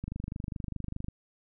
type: click train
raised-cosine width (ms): 5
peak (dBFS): -23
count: 27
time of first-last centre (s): 0.04-1.084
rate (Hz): 24.9
effects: none

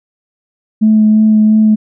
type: tone with vibrato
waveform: sine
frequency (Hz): 215.9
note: A3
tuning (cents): -33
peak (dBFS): -4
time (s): 0.81-1.76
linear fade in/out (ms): 20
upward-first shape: sine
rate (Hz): 2.9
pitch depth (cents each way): 12
effects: tanh soft clip ceiling 0 dBFS

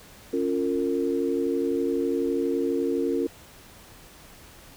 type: chord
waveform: sine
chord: Bb minor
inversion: first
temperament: equal with one note detuned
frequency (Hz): 277.2 / 349.2 / 456.8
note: Db4 / F4 / Bb4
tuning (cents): 0 / 0 / -35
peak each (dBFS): -27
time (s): 0.33-3.27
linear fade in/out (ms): 5
effects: pink hiss -49 dBFS RMS until 4.76 s

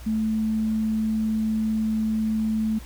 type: tone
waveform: sine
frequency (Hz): 218.9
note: A3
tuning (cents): -9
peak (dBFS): -21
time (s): 0.06-2.79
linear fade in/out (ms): 10
effects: added 60 Hz sine -38 dBFS peak until 2.85 s + pink hiss -47 dBFS RMS until 2.85 s

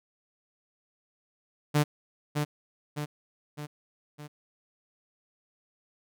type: tone with echo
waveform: sawtooth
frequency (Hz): 148.4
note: D3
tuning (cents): +18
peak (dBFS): -17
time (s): 1.74-1.84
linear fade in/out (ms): 20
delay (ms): 610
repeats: 4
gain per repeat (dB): -5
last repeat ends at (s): 4.28
effects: none

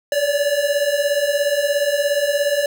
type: beating tone pair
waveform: square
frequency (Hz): 564 / 581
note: C#5 / D5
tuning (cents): +30 / -19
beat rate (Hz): 17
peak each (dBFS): -22 / -19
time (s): 0.12-2.66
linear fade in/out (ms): 2
effects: none

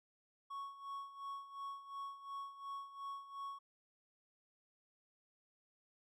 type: tone with tremolo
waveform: triangle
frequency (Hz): 1108.7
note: C#6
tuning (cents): 0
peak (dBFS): -40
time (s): 0.5-3.59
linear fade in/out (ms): 10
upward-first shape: sine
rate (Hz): 2.8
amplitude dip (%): 75
effects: none

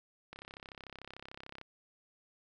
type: click train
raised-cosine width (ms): 0.3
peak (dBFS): -30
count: 44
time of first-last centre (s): 0.33-1.614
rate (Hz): 33.5
effects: none

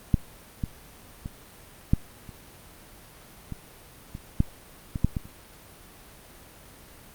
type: clicks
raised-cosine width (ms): 5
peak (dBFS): -6 / -14 / -21 / -6 / -28 / -21 / -23 / -7 / -16 / -7 / -15 / -29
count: 12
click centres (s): 0.142 / 0.638 / 1.259 / 1.935 / 2.292 / 3.523 / 4.151 / 4.404 / 4.958 / 5.046 / 5.168 / 5.255
effects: pink hiss -49 dBFS RMS until 7.14 s + Opus 32 kbps

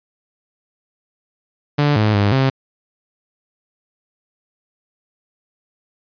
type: tone with pitch steps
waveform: sawtooth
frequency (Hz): 146.1 / 107 / 101.6 / 133.5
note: D3 / A2 / G#2 / C3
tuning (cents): -9 / -48 / -38 / +35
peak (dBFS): -9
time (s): 1.78-2.5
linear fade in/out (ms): 10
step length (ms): 180
effects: resampled to 11025 Hz

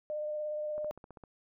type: tone with vibrato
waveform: sine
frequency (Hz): 604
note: D5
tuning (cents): +48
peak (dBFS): -33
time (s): 0.1-0.91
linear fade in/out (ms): 0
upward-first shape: sine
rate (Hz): 17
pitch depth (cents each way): 14
type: click train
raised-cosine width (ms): 1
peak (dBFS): -35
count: 8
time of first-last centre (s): 0.78-1.238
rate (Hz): 15.3
effects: none

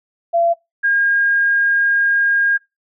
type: tone pair in turn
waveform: sine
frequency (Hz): 680 / 1620.6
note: F5 / G#6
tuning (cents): -46 / -43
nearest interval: octave + minor third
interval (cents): 1503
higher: second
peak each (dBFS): -12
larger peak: neither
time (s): 0.33-0.54 / 0.83-2.58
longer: second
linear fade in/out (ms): 20
effects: noise-tail reverb RT60 0.2 s tail -22 dB re dry

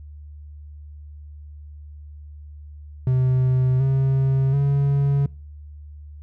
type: tone with pitch steps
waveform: triangle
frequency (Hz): 128.6 / 134.3 / 140.4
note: C3 / C3 / C#3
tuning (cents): -30 / +46 / +22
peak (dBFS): -14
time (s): 3.07-5.26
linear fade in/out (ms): 2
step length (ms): 730
effects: noise-tail reverb RT60 0.5 s tail -25 dB re dry + added 74 Hz sine -37 dBFS peak until 6.22 s

